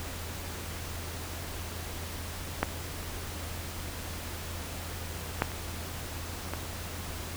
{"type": "clicks", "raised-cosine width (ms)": 0.5, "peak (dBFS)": [-9, -9, -25, -18], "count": 4, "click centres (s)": [2.63, 5.421, 5.518, 6.536], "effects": ["added 84 Hz sine -40 dBFS peak until 7.36 s", "pink hiss -40 dBFS RMS until 7.36 s"]}